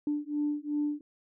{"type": "beating tone pair", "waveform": "sine", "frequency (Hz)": [293.7, 296.4], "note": ["D4", "D4"], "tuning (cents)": [0, 16], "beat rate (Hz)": 2.7, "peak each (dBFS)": -31, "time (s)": [0.07, 1.01], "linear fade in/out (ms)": 2, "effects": ["tanh soft clip ceiling -21 dBFS"]}